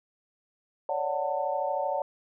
sine chord, D major seventh, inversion third, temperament equal with one note detuned, 554.4 / 587.3 / 740 / 893.3 Hz, C#5 / D5 / F#5 / A5, 0 / 0 / 0 / +26 cents, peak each -32 dBFS, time 0.89-2.02 s, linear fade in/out 2 ms, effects none

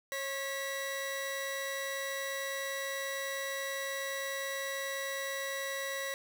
sawtooth tone pair together, 546 / 1945.7 Hz, C#5 / B6, -26 / -26 cents, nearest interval octave + minor seventh, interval 2200 cents, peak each -34 / -34 dBFS, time 0.12-6.14 s, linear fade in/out 0 ms, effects none

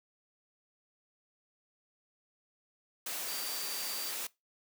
sine tone in noise, 4658 Hz, D8, 15 cents flat, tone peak -41 dBFS, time 3.28-4.11 s, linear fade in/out 5 ms, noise white, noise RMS -38 dBFS, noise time 3.06-4.27 s, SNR -6 dB, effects noise-tail reverb RT60 0.2 s tail -21 dB re dry + high-pass 300 Hz 12 dB/octave

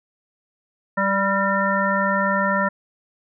harmonic tone with a mistuned harmonic, 196 Hz, G3, in tune, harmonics 1 / 3 / 5 / 7 / 9, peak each -24 / -24 / -24 / -24 / -24 dBFS, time 0.97-2.69 s, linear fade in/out 10 ms, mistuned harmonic 9, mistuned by +43 cents, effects none

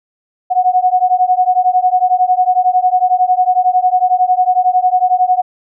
sine beating tone pair, 728 / 739 Hz, F#5 / F#5, -28 / -2 cents, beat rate 11 Hz, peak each -12 dBFS, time 0.5-5.42 s, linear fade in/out 20 ms, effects none

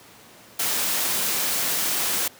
white noise, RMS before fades -24 dBFS, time 0.59-2.28 s, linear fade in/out 5 ms, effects pink hiss -48 dBFS RMS until 2.39 s + high-pass 150 Hz 12 dB/octave

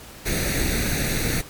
pink noise with comb filter, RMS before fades -23 dBFS, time 0.25-1.42 s, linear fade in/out 20 ms, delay 0.48 ms, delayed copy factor +0.75, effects pink hiss -42 dBFS RMS until 1.49 s + MP3 96 kbps

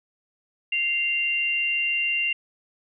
sine tone pair together, 2103 / 2773 Hz, C7 / F7, +8 / -13 cents, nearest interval perfect fourth, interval 479 cents, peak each -30 / -22 dBFS, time 0.72-2.33 s, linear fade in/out 5 ms, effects none

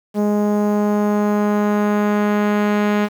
sawtooth tone with low-pass filter sweep, 207.7 Hz, G#3, in tune, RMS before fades -17 dBFS, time 0.14-3.09 s, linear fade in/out 50 ms, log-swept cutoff 690 to 2400 Hz, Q 0.98, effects 7-bit

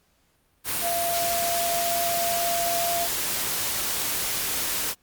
sine tone in noise, 688 Hz, F5, 26 cents flat, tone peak -25 dBFS, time 0.81-3.08 s, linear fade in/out 50 ms, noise white, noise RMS -27 dBFS, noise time 0.64-4.95 s, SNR -1 dB, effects pink hiss -66 dBFS RMS until 5.02 s + Opus 48 kbps

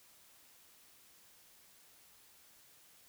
silence, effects white hiss -63 dBFS RMS until 3.08 s

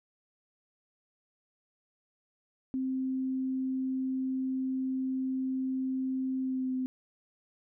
sine tone with pitch glide, 261.6 to 257.6 Hz, C4 to C4, 0 to -27 cents, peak -29 dBFS, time 2.74-6.86 s, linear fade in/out 0 ms, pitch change -27 cents, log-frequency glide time 6.41-6.75 s, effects none

